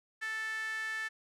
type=tone with high-pass filter; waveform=sawtooth; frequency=440 Hz; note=A4; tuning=in tune; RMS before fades=-37 dBFS; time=0.21-1.09 s; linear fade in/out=20 ms; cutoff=1700 Hz; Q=8.2; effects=low-pass 10000 Hz 12 dB/octave